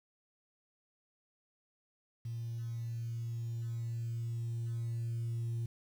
sine tone with level ramp, 116.2 Hz, A#2, 5 cents flat, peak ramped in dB -36 to -31 dBFS, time 2.25-5.66 s, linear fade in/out 5 ms, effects tanh soft clip ceiling -32 dBFS + 10-bit

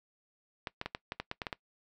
clicks, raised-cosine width 0.3 ms, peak -19 dBFS, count 10, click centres 0.672 / 0.814 / 0.86 / 0.949 / 1.121 / 1.2 / 1.314 / 1.418 / 1.468 / 1.528 s, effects noise-tail reverb RT60 0.1 s tail -21 dB re dry

